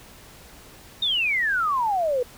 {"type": "exponential sweep", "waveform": "sine", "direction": "down", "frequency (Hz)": [3737, 477.9], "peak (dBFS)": -20, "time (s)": [1.02, 2.23], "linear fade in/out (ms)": 5, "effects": ["pink hiss -47 dBFS RMS until 2.37 s"]}